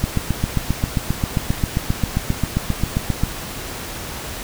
click train, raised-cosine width 5 ms, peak -5 dBFS, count 25, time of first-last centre 0.04-3.236 s, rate 7.51 Hz, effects pink hiss -30 dBFS RMS until 4.43 s

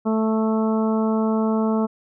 harmonic tone, 220 Hz, A3, in tune, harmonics 1 / 2 / 3 / 4 / 5 / 6, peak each -19 / -25 / -29 / -31 / -33 / -35 dBFS, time 0.05-1.87 s, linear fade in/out 20 ms, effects none

